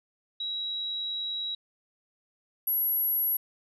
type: tone pair in turn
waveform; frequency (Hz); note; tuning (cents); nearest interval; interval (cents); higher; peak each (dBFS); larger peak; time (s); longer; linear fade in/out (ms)
sine; 3870 / 11563; B7 / F#9; -36 / -41; octave + perfect fifth; 1895; second; -30 / -24; second; 0.4-1.55 / 2.67-3.37; first; 5
effects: none